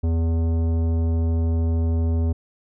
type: tone with tanh clipping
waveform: triangle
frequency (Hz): 82.41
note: E2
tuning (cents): 0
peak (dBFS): -20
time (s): 0.03-2.33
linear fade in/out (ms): 10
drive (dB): 18
effects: none